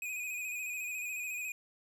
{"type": "tone with vibrato", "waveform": "square", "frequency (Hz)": 2489, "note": "D#7", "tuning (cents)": 0, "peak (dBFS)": -37, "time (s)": [0.02, 1.52], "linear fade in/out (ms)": 2, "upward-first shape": "square", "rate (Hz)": 14, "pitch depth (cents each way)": 32, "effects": []}